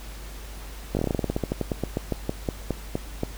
slowing click train, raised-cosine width 2 ms, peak -11 dBFS, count 24, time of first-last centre 0.95-3.234 s, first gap 19 ms, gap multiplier 1.13, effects added 50 Hz sine -37 dBFS peak until 3.37 s + pink hiss -44 dBFS RMS until 3.37 s

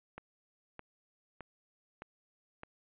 click train, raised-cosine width 0.5 ms, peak -29 dBFS, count 5, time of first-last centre 0.18-2.634 s, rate 1.63 Hz, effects resampled to 8000 Hz

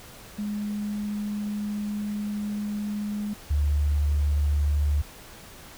sine tone pair in turn, 207.7 / 73.2 Hz, G#3 / D2, 0 / -5 cents, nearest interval octave + tritone, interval 1805 cents, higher first, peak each -27 / -20 dBFS, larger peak second, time 0.38-3.34 / 3.5-5.02 s, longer first, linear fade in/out 10 ms, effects pink hiss -46 dBFS RMS until 5.77 s

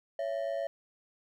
triangle ring-modulated tone, 613 Hz, D#5, 26 cents flat, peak -26 dBFS, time 0.19-0.67 s, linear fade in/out 0 ms, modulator 54.2 Hz, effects none

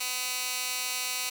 15% pulse tone with high-pass filter, 252.1 Hz, B3, 36 cents sharp, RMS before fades -32 dBFS, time 0-1.3 s, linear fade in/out 10 ms, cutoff 2900 Hz, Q 0.59, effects 8-bit

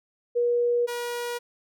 sine / sawtooth tone pair in turn, 480.2 / 480.2 Hz, B4 / B4, -49 / -49 cents, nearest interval unison, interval 0 cents, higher neither, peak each -20 / -25 dBFS, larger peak first, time 0.35-0.87 / 0.87-1.39 s, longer neither, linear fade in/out 20 ms, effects none

